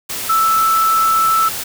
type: tone in noise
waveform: sine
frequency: 1318.5 Hz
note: E6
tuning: in tune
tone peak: -11 dBFS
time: 0.29-1.49 s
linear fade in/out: 10 ms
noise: white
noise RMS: -24 dBFS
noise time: 0.09-1.64 s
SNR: +10 dB
effects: none